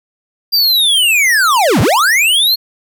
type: linear two-way sweep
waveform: square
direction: down then up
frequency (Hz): 4800 to 80.6 to 4352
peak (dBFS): -9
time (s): 0.52-2.56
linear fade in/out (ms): 20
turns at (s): 1.81
effects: none